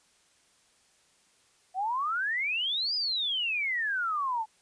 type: exponential two-way sweep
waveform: sine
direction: up then down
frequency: 721 to 5030 to 850 Hz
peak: -27 dBFS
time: 1.74-4.46 s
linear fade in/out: 50 ms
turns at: 2.95 s
effects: white hiss -65 dBFS RMS until 4.61 s + resampled to 22050 Hz